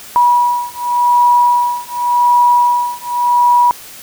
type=beating tone pair; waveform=sine; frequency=969 / 969.88 Hz; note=B5 / B5; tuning=-33 / -32 cents; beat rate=0.88 Hz; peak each=-12 dBFS; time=0.16-3.71 s; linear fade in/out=0 ms; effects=white hiss -34 dBFS RMS until 4.02 s